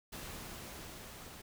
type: noise with level ramp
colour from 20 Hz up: pink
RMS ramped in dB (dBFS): -45 to -51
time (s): 0.12-1.42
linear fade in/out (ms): 10
effects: none